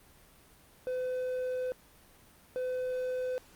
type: tone bursts at uneven times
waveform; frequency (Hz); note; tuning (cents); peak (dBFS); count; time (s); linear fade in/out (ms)
triangle; 507; B4; +45; -29; 2; 0.87-1.72 / 2.56-3.38; 0
effects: pink hiss -59 dBFS RMS until 3.55 s + Opus 32 kbps